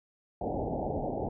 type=low-pass noise; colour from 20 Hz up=white; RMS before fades=-33 dBFS; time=0.41-1.29 s; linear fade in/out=5 ms; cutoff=830 Hz; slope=96 dB/octave; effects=none